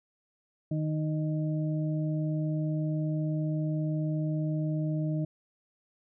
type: harmonic tone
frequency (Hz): 154.7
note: D#3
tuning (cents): -10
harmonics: 1 / 2 / 4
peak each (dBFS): -28 / -34 / -40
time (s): 0.71-5.25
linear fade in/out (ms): 5
effects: none